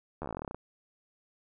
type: slowing click train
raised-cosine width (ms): 1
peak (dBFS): -23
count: 16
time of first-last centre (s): 0.22-0.546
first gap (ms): 12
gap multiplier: 1.08
effects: none